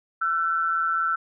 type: tone pair together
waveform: sine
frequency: 1342 / 1506.3 Hz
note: E6 / F#6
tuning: +31 / +31 cents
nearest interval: major second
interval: 200 cents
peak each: -22 / -28 dBFS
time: 0.21-1.16 s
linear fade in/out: 10 ms
effects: none